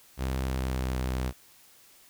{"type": "tone with pitch glide", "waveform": "sawtooth", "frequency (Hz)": [65.41, 63.84], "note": ["C2", "C2"], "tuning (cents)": [0, -42], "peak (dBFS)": -24, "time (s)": [0.17, 1.33], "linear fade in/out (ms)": 50, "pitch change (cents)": -42, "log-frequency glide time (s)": [0.4, 0.96], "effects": ["white hiss -57 dBFS RMS until 2.09 s"]}